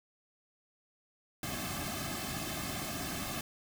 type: noise with comb filter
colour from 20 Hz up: pink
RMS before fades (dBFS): -38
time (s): 1.43-3.41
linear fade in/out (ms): 2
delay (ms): 2.1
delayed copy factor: -1
effects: none